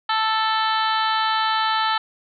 harmonic tone, 440 Hz, A4, in tune, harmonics 2 / 3 / 4 / 5 / 6 / 7 / 8 / 9 / 10, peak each -22 / -23 / -27 / -36 / -38 / -29 / -34 / -30 / -37 dBFS, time 0.09-1.98 s, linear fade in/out 5 ms, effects none

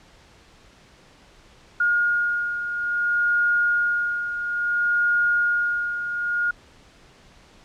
sine beating tone pair, 1427 / 1427.59 Hz, F6 / F6, +37 / +38 cents, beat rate 0.59 Hz, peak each -20 / -27 dBFS, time 1.8-6.51 s, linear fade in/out 5 ms, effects pink hiss -52 dBFS RMS until 7.64 s + low-pass 6000 Hz 12 dB/octave

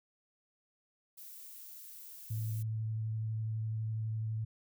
violet noise, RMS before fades -50 dBFS, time 1.17-2.63 s, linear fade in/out 10 ms
sine tone with vibrato, 110.2 Hz, A2, 3 cents sharp, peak -33 dBFS, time 2.3-4.45 s, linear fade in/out 10 ms, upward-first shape sine, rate 12 Hz, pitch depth 12 cents each way
effects none

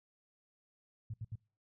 sine tone bursts, 110 Hz, A2, in tune, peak -38 dBFS, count 3, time 1.1-1.356 s, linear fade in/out 5 ms, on 38 ms, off 71 ms, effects noise-tail reverb RT60 0.4 s tail -26 dB re dry

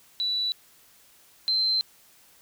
sine tone pair in turn, 3951 / 4105 Hz, B7 / C8, 0 / -34 cents, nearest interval minor second, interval 66 cents, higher second, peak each -24 / -21 dBFS, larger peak second, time 0.2-0.52 / 1.48-1.81 s, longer second, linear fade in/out 0 ms, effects white hiss -57 dBFS RMS until 2.41 s

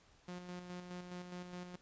sawtooth tone with tremolo, 178.8 Hz, F3, 41 cents sharp, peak -40 dBFS, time 0.28-1.76 s, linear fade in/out 5 ms, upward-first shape square, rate 4.8 Hz, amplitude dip 45%, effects pink hiss -67 dBFS RMS until 1.81 s + resampled to 16000 Hz

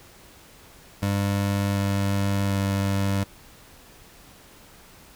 25% pulse tone with pitch steps, 100 / 99.25 / 98.51 Hz, G2 / G2 / G2, +35 / +22 / +9 cents, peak -18 dBFS, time 1.02-3.24 s, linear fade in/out 10 ms, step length 740 ms, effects pink hiss -50 dBFS RMS until 5.15 s

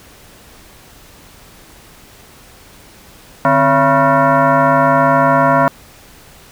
sine tone with frequency modulation, 148.8 Hz, D3, 23 cents sharp, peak -8 dBFS, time 3.45-5.68 s, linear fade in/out 0 ms, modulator 412 Hz, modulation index 3, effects pink hiss -42 dBFS RMS until 6.51 s

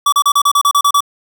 square tone bursts, 1149 Hz, D6, 38 cents flat, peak -9 dBFS, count 10, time 0.06-1.006 s, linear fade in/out 5 ms, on 64 ms, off 34 ms, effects none

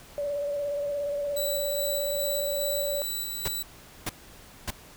sine tone with vibrato, 575 Hz, D5, 37 cents flat, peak -27 dBFS, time 0.18-3.02 s, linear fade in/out 0 ms, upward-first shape square, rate 17 Hz, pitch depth 22 cents each way
10% pulse tone with tremolo, 3951 Hz, B7, in tune, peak -22 dBFS, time 1.36-3.63 s, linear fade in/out 10 ms, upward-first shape square, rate 2.4 Hz, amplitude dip 25%
pink noise bursts, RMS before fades -30 dBFS, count 3, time 3.45-4.706 s, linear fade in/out 5 ms, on 32 ms, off 580 ms
effects pink hiss -50 dBFS RMS until 4.96 s

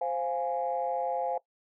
sine chord, F minor, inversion second, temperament equal, 523.3 / 698.5 / 830.6 Hz, C5 / F5 / Ab5, 0 / 0 / 0 cents, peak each -32 dBFS, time 0.01-1.38 s, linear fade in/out 5 ms, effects noise-tail reverb RT60 0.1 s tail -19 dB re dry + tanh soft clip ceiling -19 dBFS

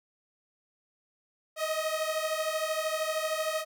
sawtooth beating tone pair, 622.3 / 635.3 Hz, D#5 / D#5, 0 / +36 cents, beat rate 13 Hz, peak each -28 dBFS, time 1.56-3.65 s, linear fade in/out 50 ms, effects none

